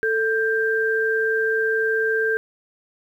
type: tone pair together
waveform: sine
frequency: 442.9 / 1581 Hz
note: A4 / G6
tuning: +11 / +14 cents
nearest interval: octave + minor seventh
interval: 2203 cents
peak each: -21 / -21 dBFS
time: 0.03-2.37 s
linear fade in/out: 0 ms
effects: 9-bit